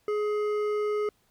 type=tone with hard clipping; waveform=sine; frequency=420 Hz; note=G#4; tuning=19 cents sharp; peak=-27 dBFS; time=0.08-1.09 s; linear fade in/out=2 ms; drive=9 dB; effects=pink hiss -68 dBFS RMS until 1.3 s